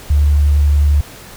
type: tone with vibrato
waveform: sine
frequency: 72.8 Hz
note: D2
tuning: 15 cents flat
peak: -8 dBFS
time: 0.1-1.01 s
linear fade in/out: 5 ms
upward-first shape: triangle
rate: 11 Hz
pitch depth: 11 cents each way
effects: pink hiss -36 dBFS RMS until 1.36 s